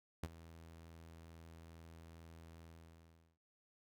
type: tone with ADSR envelope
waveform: sawtooth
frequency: 82.3 Hz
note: E2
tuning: 2 cents flat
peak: -34 dBFS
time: 0.23-3.38 s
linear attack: 6 ms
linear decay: 38 ms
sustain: -17 dB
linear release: 750 ms
effects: none